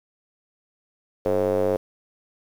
square tone with band-pass filter, 48.2 Hz, G1, 28 cents flat, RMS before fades -22 dBFS, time 1.25-1.77 s, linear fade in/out 10 ms, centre 500 Hz, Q 5.1, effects 8-bit

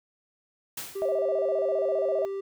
white noise with exponential decay, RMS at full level -33 dBFS, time 0.77-1.23 s, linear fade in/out 5 ms, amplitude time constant 100 ms
triangle tone, 392 Hz, G4, in tune, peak -28 dBFS, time 0.95-2.41 s, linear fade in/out 10 ms
sine tone with vibrato, 587.3 Hz, D5, in tune, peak -24 dBFS, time 1.02-2.25 s, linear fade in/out 0 ms, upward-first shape square, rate 15 Hz, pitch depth 140 cents each way
effects none

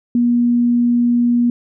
sine tone, 240 Hz, B3, 49 cents flat, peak -11 dBFS, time 0.15-1.5 s, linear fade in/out 2 ms, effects none

